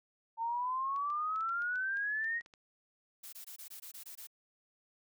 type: exponential sweep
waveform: sine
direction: up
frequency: 899 to 1900 Hz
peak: -32 dBFS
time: 0.37-2.42 s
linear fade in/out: 50 ms
type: clicks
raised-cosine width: 0.2 ms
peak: -39 dBFS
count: 12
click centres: 0.962 / 1.102 / 1.36 / 1.408 / 1.492 / 1.621 / 1.757 / 1.971 / 2.244 / 2.41 / 2.461 / 2.538 s
type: noise bursts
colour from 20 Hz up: blue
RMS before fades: -48 dBFS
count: 9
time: 3.23-4.272 s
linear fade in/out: 10 ms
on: 98 ms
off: 20 ms
effects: none